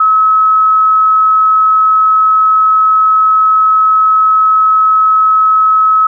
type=tone; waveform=sine; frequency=1287 Hz; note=E6; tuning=42 cents flat; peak=-5 dBFS; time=0-6.07 s; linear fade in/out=5 ms; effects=none